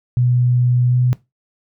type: tone with pitch glide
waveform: sine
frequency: 123.47 to 124.83 Hz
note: B2 to B2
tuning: 0 to +19 cents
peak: -12 dBFS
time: 0.17-1.13 s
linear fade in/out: 0 ms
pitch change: +19 cents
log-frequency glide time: 0.88-0.96 s
effects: noise-tail reverb RT60 0.2 s tail -18 dB re dry